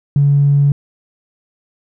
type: tone with tanh clipping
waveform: triangle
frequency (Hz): 142.2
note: C#3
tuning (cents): +45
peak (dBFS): -8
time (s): 0.16-0.72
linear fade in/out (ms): 2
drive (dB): 4
effects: none